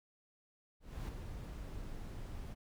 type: noise with ADSR envelope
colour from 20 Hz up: brown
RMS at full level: -39 dBFS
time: 0.8-2.55 s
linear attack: 280 ms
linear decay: 15 ms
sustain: -6 dB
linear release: 26 ms
effects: none